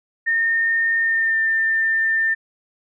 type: tone with pitch glide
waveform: sine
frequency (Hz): 1826 to 1795.7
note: A#6 to A6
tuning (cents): -36 to +35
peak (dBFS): -16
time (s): 0.26-2.35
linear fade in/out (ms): 20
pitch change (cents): -29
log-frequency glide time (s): 0.99-1.45
effects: none